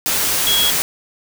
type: tone in noise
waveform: sine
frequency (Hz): 3322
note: G#7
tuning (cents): 0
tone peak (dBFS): -15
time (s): 0.47-0.7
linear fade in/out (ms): 0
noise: white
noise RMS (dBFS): -18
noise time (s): 0.06-0.82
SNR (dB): 0
effects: none